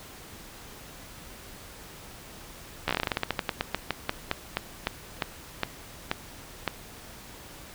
slowing click train, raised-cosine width 0.3 ms, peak -9 dBFS, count 26, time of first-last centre 2.88-6.677 s, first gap 13 ms, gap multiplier 1.17, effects pink hiss -46 dBFS RMS until 7.74 s

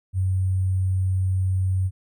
sine tone with sample-and-hold, 93.7 Hz, F#2, 22 cents sharp, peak -19 dBFS, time 0.13-1.91 s, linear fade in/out 50 ms, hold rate 8820 Hz, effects none

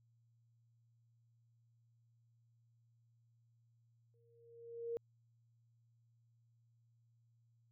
sine tone with exponential growth, 466.2 Hz, A#4, in tune, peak -36 dBFS, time 4.14-4.97 s, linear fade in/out 0 ms, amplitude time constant 180 ms, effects added 116 Hz sine -70 dBFS peak until 7.71 s

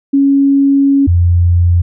sine tone pair in turn, 277.2 / 87.13 Hz, C#4 / F2, 0 / -4 cents, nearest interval octave + minor sixth, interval 2004 cents, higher first, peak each -6 dBFS, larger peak neither, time 0.13-1.07 / 1.07-1.82 s, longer first, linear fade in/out 10 ms, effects none

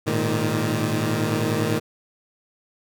15% pulse chord, Ab suspended second, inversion none, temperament equal with one note detuned, 106.31 / 116.54 / 155.56 Hz, Ab2 / Bb2 / Eb3, +41 / 0 / 0 cents, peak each -19 dBFS, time 0.06-1.8 s, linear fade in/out 20 ms, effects none

